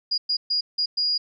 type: tone bursts at uneven times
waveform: sine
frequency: 4870 Hz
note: D#8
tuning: 38 cents flat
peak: -20 dBFS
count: 5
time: 0.11-0.18 / 0.29-0.37 / 0.5-0.61 / 0.78-0.86 / 0.97-1.18 s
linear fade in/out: 10 ms
effects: none